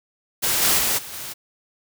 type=noise with level steps; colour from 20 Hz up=white; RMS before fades=-21 / -18 / -21 / -36 / -33 dBFS; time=0.42-1.34 s; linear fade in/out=20 ms; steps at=0.61 / 0.77 / 0.97 / 1.12 s; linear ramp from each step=20 ms; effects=none